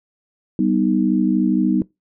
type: chord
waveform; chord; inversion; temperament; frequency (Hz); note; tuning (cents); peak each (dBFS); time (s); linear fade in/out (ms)
sine; G augmented; none; equal with one note detuned; 194.08 / 246.9 / 311.1; G3 / B3 / D#4; -17 / 0 / 0; -19; 0.59-1.82; 2
effects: noise-tail reverb RT60 0.2 s tail -22 dB re dry